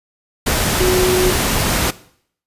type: tone in noise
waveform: sine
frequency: 367.1 Hz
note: F#4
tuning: 14 cents flat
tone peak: -13 dBFS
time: 0.8-1.31 s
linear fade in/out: 10 ms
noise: pink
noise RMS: -17 dBFS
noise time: 0.46-1.91 s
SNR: +1 dB
effects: noise-tail reverb RT60 0.6 s tail -18 dB re dry + resampled to 32000 Hz